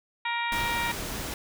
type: harmonic tone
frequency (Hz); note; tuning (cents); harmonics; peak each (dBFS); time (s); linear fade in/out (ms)
470; A#4; +14; 2 / 3 / 4 / 5 / 6 / 7 / 8; -30 / -38 / -33 / -33 / -42 / -42 / -39; 0.25-0.92; 5
type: noise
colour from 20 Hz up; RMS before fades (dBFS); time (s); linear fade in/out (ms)
pink; -34; 0.52-1.34; 2
effects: none